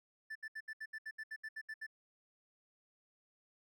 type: tone bursts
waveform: triangle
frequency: 1760 Hz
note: A6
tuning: in tune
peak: -40 dBFS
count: 13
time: 0.3-1.867 s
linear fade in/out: 10 ms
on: 55 ms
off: 71 ms
effects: none